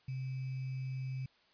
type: tone with sample-and-hold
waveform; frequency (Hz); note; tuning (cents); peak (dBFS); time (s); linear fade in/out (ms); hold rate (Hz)
sine; 130.81; C3; 0; -36; 0.08-1.26; 5; 2450
effects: white hiss -68 dBFS RMS until 1.53 s + resampled to 11025 Hz